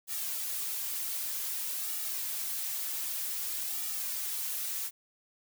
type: noise with flanger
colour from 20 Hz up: blue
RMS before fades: -35 dBFS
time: 0.07-4.91 s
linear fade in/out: 50 ms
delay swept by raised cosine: 1.9 to 4.9 ms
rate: 0.53 Hz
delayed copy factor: -0.7
effects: none